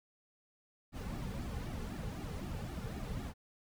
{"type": "noise with flanger", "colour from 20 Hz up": "brown", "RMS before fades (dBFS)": -41, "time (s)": [0.92, 3.34], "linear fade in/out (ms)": 50, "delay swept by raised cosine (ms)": [1.9, 3.2], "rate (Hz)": 3.9, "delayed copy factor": -0.75, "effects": []}